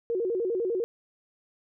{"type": "tone with vibrato", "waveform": "sine", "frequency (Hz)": 415.3, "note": "G#4", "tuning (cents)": 0, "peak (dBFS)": -25, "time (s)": [0.1, 0.84], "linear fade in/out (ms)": 0, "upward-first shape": "square", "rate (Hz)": 10, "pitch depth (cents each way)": 200, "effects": []}